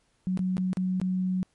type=tone with dropouts; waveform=sine; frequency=185 Hz; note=F#3; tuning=in tune; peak=-24 dBFS; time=0.27-1.43 s; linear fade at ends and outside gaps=0 ms; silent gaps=0.374-0.392 / 0.569-0.58 / 0.731-0.771 / 1-1.015 s; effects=pink hiss -69 dBFS RMS until 1.54 s + MP3 48 kbps